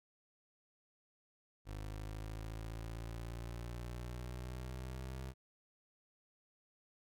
25% pulse linear sweep, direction up, 51.4 to 65.41 Hz, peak -39 dBFS, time 1.65-5.34 s, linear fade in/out 50 ms, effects none

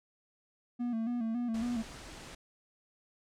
triangle tone with vibrato, 233.3 Hz, A#3, 2 cents sharp, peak -29 dBFS, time 0.79-1.83 s, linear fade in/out 20 ms, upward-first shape square, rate 3.6 Hz, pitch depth 64 cents each way
pink low-pass noise, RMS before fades -48 dBFS, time 1.54-2.35 s, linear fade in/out 5 ms, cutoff 8700 Hz, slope 24 dB/octave
effects none

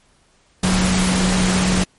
sine tone in noise, 185 Hz, F#3, in tune, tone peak -16 dBFS, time 0.63-1.84 s, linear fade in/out 5 ms, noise pink, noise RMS -20 dBFS, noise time 0.63-1.84 s, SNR +1 dB, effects pink hiss -57 dBFS RMS until 1.98 s + MP3 48 kbps

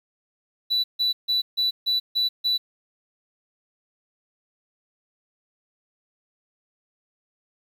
triangle tone bursts, 3961 Hz, B7, 4 cents sharp, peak -17 dBFS, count 7, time 0.7-2.58 s, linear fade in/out 20 ms, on 140 ms, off 150 ms, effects tanh soft clip ceiling -15 dBFS + 9-bit

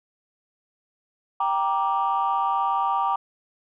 sine chord, G minor, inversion none, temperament just, 784 / 940.8 / 1176 Hz, G5 / Bb5 / D6, 0 / +16 / +2 cents, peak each -24 / -24 / -24 dBFS, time 1.4-3.16 s, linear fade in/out 5 ms, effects tanh soft clip ceiling -14 dBFS

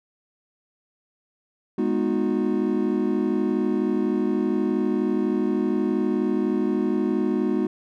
triangle chord, G# minor seventh, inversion none, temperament equal with one note detuned, 207.7 / 246.9 / 311.1 / 363.6 Hz, G#3 / B3 / D#4 / F#4, 0 / 0 / 0 / -30 cents, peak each -24 dBFS, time 1.78-7.67 s, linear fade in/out 5 ms, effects none

